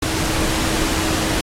sine tone in noise, 319.8 Hz, D#4, 48 cents sharp, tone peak -26 dBFS, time 0.02-1.41 s, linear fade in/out 5 ms, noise pink, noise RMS -21 dBFS, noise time 0.02-1.41 s, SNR -8 dB, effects low-pass 10000 Hz 12 dB/octave + AAC 48 kbps

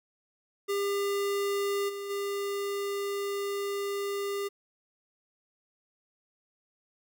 square tone with level steps, 401.1 Hz, G4, 40 cents sharp, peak -28 / -36 / -31 dBFS, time 0.68-4.49 s, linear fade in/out 20 ms, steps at 1.88 / 2.09 s, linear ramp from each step 20 ms, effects 11-bit

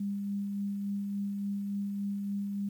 sine tone with tremolo, 200.7 Hz, G3, 41 cents sharp, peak -30 dBFS, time 0-2.69 s, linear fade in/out 5 ms, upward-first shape sine, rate 3.5 Hz, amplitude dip 25%, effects 10-bit

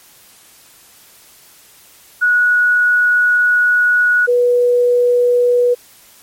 sine tone pair in turn, 1462 / 487.9 Hz, F#6 / B4, -21 / -21 cents, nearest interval octave + perfect fifth, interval 1900 cents, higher first, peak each -9 / -9 dBFS, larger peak neither, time 2.21-4.27 / 4.27-5.75 s, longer first, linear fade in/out 20 ms, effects white hiss -45 dBFS RMS until 6.22 s + MP3 64 kbps

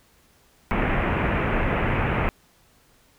pink low-pass noise, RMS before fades -23 dBFS, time 0.71-2.29 s, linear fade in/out 0 ms, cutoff 2600 Hz, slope 48 dB/octave, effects pink hiss -59 dBFS RMS until 3.18 s

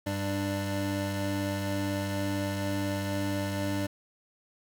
25% pulse tone pair together, 98 / 296.1 Hz, G2 / D4, 0 / +14 cents, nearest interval octave + perfect fifth, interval 1914 cents, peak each -28 dBFS, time 0.06-3.87 s, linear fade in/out 10 ms, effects 10-bit

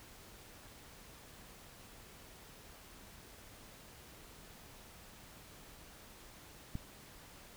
click, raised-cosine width 5 ms, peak -26 dBFS, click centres 6.754 s, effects pink hiss -56 dBFS RMS until 7.56 s

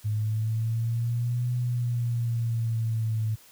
sine exponential two-way sweep, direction up then down, 105.7 to 123.47 to 109.1 Hz, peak -24 dBFS, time 0.04-3.36 s, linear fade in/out 20 ms, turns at 1.52 s, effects white hiss -54 dBFS RMS until 3.51 s

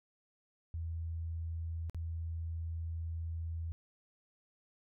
sine tone with dropouts, 82.41 Hz, E2, in tune, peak -36 dBFS, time 0.74-3.72 s, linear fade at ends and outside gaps 0 ms, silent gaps 1.897-1.946 s, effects none

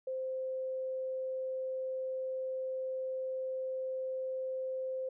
sine tone, 521 Hz, C5, 7 cents flat, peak -34 dBFS, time 0.07-5.09 s, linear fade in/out 5 ms, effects none

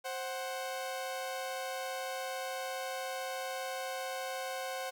sawtooth tone pair together, 527 / 744.6 Hz, C5 / F#5, +12 / +11 cents, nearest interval tritone, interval 599 cents, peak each -35 / -36 dBFS, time 0.04-4.91 s, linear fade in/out 20 ms, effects 11-bit

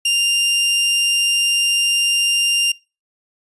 sawtooth tone, 2794 Hz, F7, in tune, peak -11 dBFS, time 0.05-2.72 s, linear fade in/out 5 ms, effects noise-tail reverb RT60 0.3 s tail -24 dB re dry + resampled to 24000 Hz

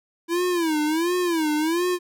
square tone with vibrato, 329.6 Hz, E4, in tune, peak -21 dBFS, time 0.28-1.99 s, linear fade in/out 50 ms, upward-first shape sine, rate 1.4 Hz, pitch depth 160 cents each way, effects none

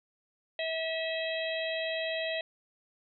harmonic tone, 647 Hz, E5, 32 cents flat, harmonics 1 / 3 / 4 / 5 / 6, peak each -33 / -38 / -39 / -40 / -41 dBFS, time 0.59-2.41 s, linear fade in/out 2 ms, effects none

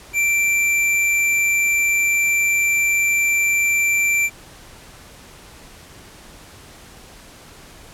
square tone, 2349 Hz, D7, in tune, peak -16 dBFS, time 0.13-4.3 s, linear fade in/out 50 ms, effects pink hiss -43 dBFS RMS until 7.93 s + low-pass 12000 Hz 12 dB/octave

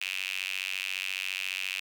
sawtooth tone with high-pass filter, 94.5 Hz, F#2, 37 cents sharp, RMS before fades -34 dBFS, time 0.01-1.8 s, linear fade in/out 5 ms, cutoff 2600 Hz, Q 6.9, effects none

